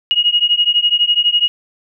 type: beating tone pair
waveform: sine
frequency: 2877 / 2889 Hz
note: F#7 / F#7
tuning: -49 / -42 cents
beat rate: 12 Hz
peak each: -14 / -14 dBFS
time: 0.11-1.48 s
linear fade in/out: 0 ms
effects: none